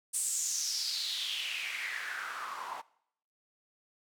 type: noise with band-pass filter sweep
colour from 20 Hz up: white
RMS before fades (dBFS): -36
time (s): 0.13-2.82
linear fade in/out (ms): 20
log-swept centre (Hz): 8900 to 880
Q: 5.1
effects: noise-tail reverb RT60 0.7 s tail -22 dB re dry